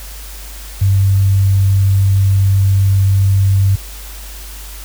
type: tone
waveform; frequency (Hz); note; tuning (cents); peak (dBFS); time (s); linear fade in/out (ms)
sine; 97.5; G2; -9; -8; 0.81-3.76; 10
effects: added 50 Hz sine -29 dBFS peak until 4.84 s + white hiss -34 dBFS RMS until 4.84 s